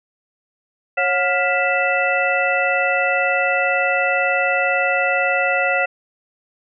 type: tone cluster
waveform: sine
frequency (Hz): 548 / 726 / 1405 / 1974 / 2646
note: C#5 / F#5 / F6 / B6 / E7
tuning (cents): -20 / -33 / +10 / -1 / +6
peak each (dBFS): -22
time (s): 0.97-5.86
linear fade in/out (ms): 10
effects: none